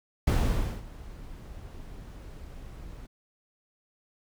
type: noise with ADSR envelope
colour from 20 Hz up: brown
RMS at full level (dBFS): -21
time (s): 0.27-3.07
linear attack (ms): 6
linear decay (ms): 540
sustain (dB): -22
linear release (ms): 13
effects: none